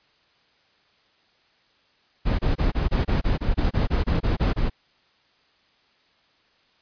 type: noise bursts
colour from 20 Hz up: brown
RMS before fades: -21 dBFS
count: 15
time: 2.25-4.7 s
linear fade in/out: 20 ms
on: 140 ms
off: 25 ms
effects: white hiss -62 dBFS RMS until 6.81 s + resampled to 11025 Hz